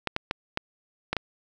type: clicks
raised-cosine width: 0.3 ms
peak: -10 dBFS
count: 6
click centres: 0.073 / 0.164 / 0.311 / 0.574 / 1.13 / 1.167 s
effects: none